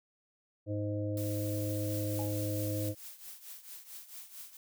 harmonic tone, 103.83 Hz, G#2, in tune, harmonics 1 / 3 / 5 / 6, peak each -34 / -37 / -39 / -45 dBFS, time 0.66-2.95 s, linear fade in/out 50 ms
blue noise, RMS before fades -45 dBFS, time 1.17-2.89 s, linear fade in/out 2 ms
blue noise with tremolo, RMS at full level -45 dBFS, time 1.9-4.57 s, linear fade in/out 2 ms, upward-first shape triangle, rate 4.5 Hz, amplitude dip 80%
sine tone with exponential decay, 830.6 Hz, G#5, in tune, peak -38 dBFS, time 2.19-2.42 s, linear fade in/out 1 ms, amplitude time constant 49 ms
effects none

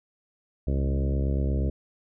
harmonic tone with a mistuned harmonic, 68.5 Hz, C#2, 20 cents flat, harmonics 1 / 2 / 3 / 4 / 5 / 6 / 7 / 8 / 9, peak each -24 / -30 / -34 / -36 / -38 / -40 / -41 / -42 / -43 dBFS, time 0.67-1.7 s, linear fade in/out 5 ms, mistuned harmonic 2, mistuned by -19 cents, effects none

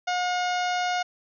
harmonic tone with a mistuned harmonic, 720 Hz, F#5, 47 cents flat, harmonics 1 / 2 / 3 / 4 / 5 / 6 / 7 / 8 / 9, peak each -25 / -31 / -35 / -37 / -39 / -41 / -42 / -43 / -44 dBFS, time 0.07-1.03 s, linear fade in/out 10 ms, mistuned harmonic 8, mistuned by -17 cents, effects none

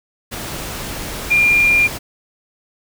sine tone in noise, 2400 Hz, D7, 37 cents sharp, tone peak -10 dBFS, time 1.3-1.88 s, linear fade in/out 20 ms, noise pink, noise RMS -27 dBFS, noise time 0.31-1.99 s, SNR +14 dB, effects none

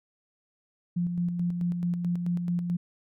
sine tone with tremolo, 174.61 Hz, F3, in tune, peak -24 dBFS, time 0.96-2.77 s, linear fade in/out 10 ms, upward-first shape square, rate 4.6 Hz, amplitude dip 40%, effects none

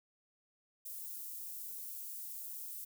white high-pass noise, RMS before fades -45 dBFS, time 0.85-2.85 s, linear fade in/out 10 ms, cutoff 12000 Hz, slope 12 dB/octave, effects none

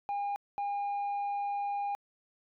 sine tone pair in turn, 810 / 810 Hz, G#5 / G#5, -43 / -43 cents, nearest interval unison, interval 0 cents, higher neither, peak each -28 / -28 dBFS, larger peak neither, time 0.09-0.36 / 0.58-1.95 s, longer second, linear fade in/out 0 ms, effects tanh soft clip ceiling -30 dBFS

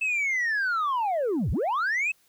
sine linear two-way sweep, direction down then up, 2637 to 51.9 to 2637 Hz, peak -21 dBFS, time 0.01-2.12 s, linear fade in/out 10 ms, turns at 1.51 s, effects tanh soft clip ceiling -22 dBFS + white hiss -64 dBFS RMS until 2.28 s

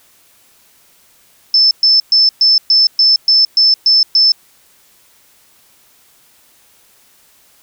sine tone bursts, 5274 Hz, E8, in tune, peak -6 dBFS, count 10, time 1.54-4.32 s, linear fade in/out 2 ms, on 170 ms, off 120 ms, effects white hiss -50 dBFS RMS until 7.62 s

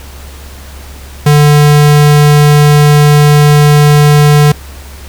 square tone, 147.6 Hz, D3, 9 cents sharp, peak -3 dBFS, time 1.26-4.52 s, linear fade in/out 5 ms, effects added 69 Hz sine -27 dBFS peak until 5.08 s + pink hiss -33 dBFS RMS until 5.08 s

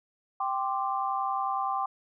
sine chord, G suspended fourth, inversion none, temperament just, 784 / 1045.3 / 1176 Hz, G5 / C6 / D6, 0 / -2 / +2 cents, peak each -30 / -32 / -32 dBFS, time 0.4-1.86 s, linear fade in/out 5 ms, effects none

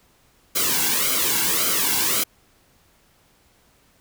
white noise with flanger, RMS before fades -21 dBFS, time 0.55-2.24 s, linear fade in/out 10 ms, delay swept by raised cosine 1.1 to 1.65 ms, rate 1.8 Hz, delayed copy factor -0.75, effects pink hiss -59 dBFS RMS until 4 s

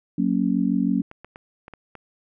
sine chord, F# major, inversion none, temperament just, 185 / 231.2 / 277.5 Hz, F#3 / A#3 / C#4, 0 / -14 / +2 cents, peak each -23 dBFS, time 0.18-1.02 s, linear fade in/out 5 ms
clicks, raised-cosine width 0.5 ms, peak -25 dBFS, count 6, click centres 1.114 / 1.246 / 1.359 / 1.681 / 1.737 / 1.953 s
effects none

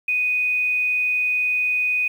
sine tone with quantisation, 2489 Hz, D#7, in tune, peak -18 dBFS, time 0.08-2.08 s, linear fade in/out 5 ms, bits 8, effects none

